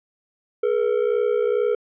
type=ring-modulated tone; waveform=triangle; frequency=451.6 Hz; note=A4; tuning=45 cents sharp; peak=-13 dBFS; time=0.63-1.75 s; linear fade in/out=5 ms; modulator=31.1 Hz; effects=resampled to 8000 Hz